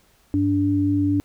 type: tone pair together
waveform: sine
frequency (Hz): 98.13 / 290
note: G2 / D4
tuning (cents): +2 / -22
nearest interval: octave + perfect fifth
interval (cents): 1876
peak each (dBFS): -23 / -18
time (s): 0.34-1.2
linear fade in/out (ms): 0
effects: pink hiss -59 dBFS RMS until 1.24 s